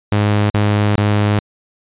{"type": "tone with dropouts", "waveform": "sawtooth", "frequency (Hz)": 103.83, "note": "G#2", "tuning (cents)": 0, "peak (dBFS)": -8, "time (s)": [0.12, 1.39], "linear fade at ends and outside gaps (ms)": 0, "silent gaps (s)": [[0.499, 0.544], [0.957, 0.98]], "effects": ["resampled to 8000 Hz"]}